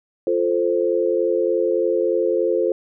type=chord; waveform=sine; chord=F major; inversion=none; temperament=equal; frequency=349.2 / 440 / 523.3 Hz; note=F4 / A4 / C5; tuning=0 / 0 / 0 cents; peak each=-21 dBFS; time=0.27-2.72 s; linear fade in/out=2 ms; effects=none